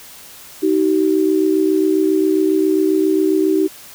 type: tone pair together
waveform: sine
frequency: 314.2 / 381.6 Hz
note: D#4 / G4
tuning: +17 / -47 cents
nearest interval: minor third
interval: 336 cents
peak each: -15 dBFS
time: 0.62-3.68 s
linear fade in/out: 20 ms
effects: white hiss -39 dBFS RMS until 3.94 s